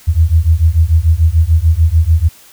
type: beating tone pair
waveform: sine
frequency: 78 / 84.8 Hz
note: D#2 / E2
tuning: +5 / +50 cents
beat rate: 6.8 Hz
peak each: -10 dBFS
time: 0.07-2.29 s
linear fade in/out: 20 ms
effects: white hiss -42 dBFS RMS until 2.52 s